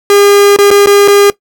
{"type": "tone with dropouts", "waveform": "45% pulse", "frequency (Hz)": 404.8, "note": "G#4", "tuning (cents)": -44, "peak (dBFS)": -3, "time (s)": [0.1, 1.3], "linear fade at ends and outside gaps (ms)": 1, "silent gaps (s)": [[0.563, 0.587], [0.705, 0.712], [0.86, 0.871], [1.077, 1.082]], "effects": ["noise-tail reverb RT60 0.1 s tail -18 dB re dry"]}